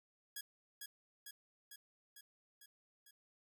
5% pulse tone with echo, 1661.2 Hz, G#6, in tune, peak -32 dBFS, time 0.36-0.41 s, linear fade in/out 5 ms, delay 450 ms, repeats 6, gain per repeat -3 dB, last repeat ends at 3.11 s, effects none

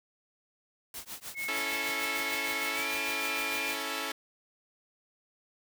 white noise with tremolo, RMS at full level -39 dBFS, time 0.94-3.82 s, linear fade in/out 2 ms, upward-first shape triangle, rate 6.6 Hz, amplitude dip 100%
sine tone with pitch glide, 2183 to 2394 Hz, C#7 to D7, -27 to +33 cents, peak -33 dBFS, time 1.34-3.76 s, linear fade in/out 50 ms, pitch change +160 cents, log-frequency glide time 2.71-2.89 s
5% pulse chord, A major, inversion first, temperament equal, 277.2 / 329.6 / 440 Hz, C#4 / E4 / A4, 0 / 0 / 0 cents, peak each -26 / -27 / -25 dBFS, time 1.48-4.12 s, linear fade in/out 5 ms
effects none

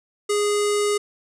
square tone with low-pass filter, 413.1 Hz, G#4, 9 cents flat, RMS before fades -21 dBFS, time 0.29-0.98 s, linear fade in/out 10 ms, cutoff 8700 Hz, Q 2.9, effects none

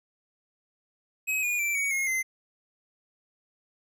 square tone with pitch steps, 2545 / 2441 / 2342 / 2246 / 2155 / 2067 Hz, D#7 / D#7 / D7 / C#7 / C#7 / C7, +39 / -34 / -5 / +22 / -49 / -22 cents, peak -26 dBFS, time 1.27-2.23 s, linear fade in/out 20 ms, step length 160 ms, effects none

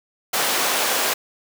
pink high-pass noise, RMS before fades -21 dBFS, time 0.33-1.14 s, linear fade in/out 10 ms, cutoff 520 Hz, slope 12 dB/octave, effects none

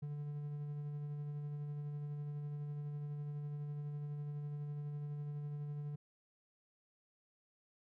triangle tone with tremolo, 146.6 Hz, D3, 3 cents flat, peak -37 dBFS, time 0.02-5.96 s, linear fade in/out 10 ms, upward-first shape sine, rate 12 Hz, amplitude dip 25%, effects none

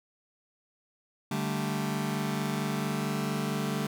sawtooth chord, D suspended fourth, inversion none, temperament just, 146.83 / 195.78 / 220.2 Hz, D3 / G3 / A3, 0 / -2 / +2 cents, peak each -29 dBFS, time 1.31-3.87 s, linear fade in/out 5 ms, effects none

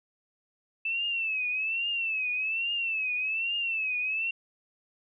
sine tone with vibrato, 2637 Hz, E7, in tune, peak -27 dBFS, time 0.85-4.31 s, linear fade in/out 5 ms, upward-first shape triangle, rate 1.2 Hz, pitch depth 130 cents each way, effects none

